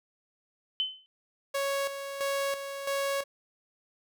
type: tone with exponential decay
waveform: sine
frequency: 3050 Hz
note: G7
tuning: 48 cents flat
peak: -23 dBFS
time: 0.8-1.06 s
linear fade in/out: 0 ms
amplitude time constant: 56 ms
type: tone with tremolo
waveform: sawtooth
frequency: 554.4 Hz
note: C#5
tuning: in tune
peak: -24 dBFS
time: 1.54-3.24 s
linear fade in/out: 10 ms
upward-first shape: square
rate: 1.5 Hz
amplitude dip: 60%
effects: none